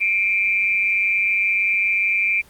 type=tone with amplitude modulation; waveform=sine; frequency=2361 Hz; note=D7; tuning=9 cents sharp; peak=-13 dBFS; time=0-2.42 s; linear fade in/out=20 ms; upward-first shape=sine; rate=195 Hz; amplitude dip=70%; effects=pink hiss -50 dBFS RMS until 2.49 s + Opus 24 kbps